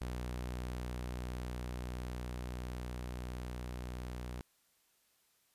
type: tone with level ramp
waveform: sawtooth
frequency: 61.5 Hz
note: B1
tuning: 7 cents flat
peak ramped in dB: -34 to -37 dBFS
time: 0.01-4.41 s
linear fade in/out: 0 ms
effects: white hiss -73 dBFS RMS until 5.54 s + resampled to 32000 Hz